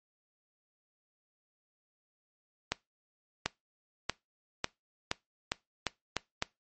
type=accelerating click train; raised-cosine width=0.2 ms; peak=-11 dBFS; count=9; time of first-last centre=2.72-6.424 s; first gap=740 ms; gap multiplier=0.86; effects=noise-tail reverb RT60 0.2 s tail -22 dB re dry + MP3 32 kbps